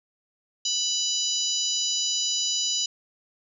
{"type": "harmonic tone", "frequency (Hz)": 987.8, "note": "B5", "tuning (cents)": 0, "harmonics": [3, 4, 5, 6, 7], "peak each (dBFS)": [-30, -30, -30, -30, -30], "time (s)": [0.65, 2.86], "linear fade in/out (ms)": 5, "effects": []}